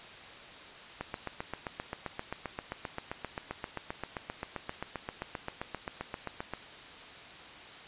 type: click train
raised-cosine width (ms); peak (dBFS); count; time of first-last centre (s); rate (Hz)
0.5; -20; 43; 1.01-6.536; 7.6
effects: white hiss -48 dBFS RMS until 7.87 s + resampled to 8000 Hz